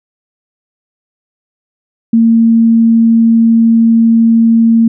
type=tone; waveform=sine; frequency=228.2 Hz; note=A#3; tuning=37 cents flat; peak=-4 dBFS; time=2.13-4.88 s; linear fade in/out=5 ms; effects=none